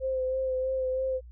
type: tone with vibrato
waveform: sine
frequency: 520 Hz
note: C5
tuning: 11 cents flat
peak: -26 dBFS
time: 0-1.21 s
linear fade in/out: 50 ms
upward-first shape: sine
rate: 3.1 Hz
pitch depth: 22 cents each way
effects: added 60 Hz sine -44 dBFS peak until 1.31 s